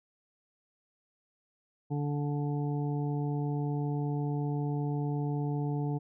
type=harmonic tone; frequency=145.3 Hz; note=D3; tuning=18 cents flat; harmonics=1 / 2 / 3 / 5 / 6; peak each=-30 / -36 / -40 / -44 / -46 dBFS; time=1.9-5.99 s; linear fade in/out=20 ms; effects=none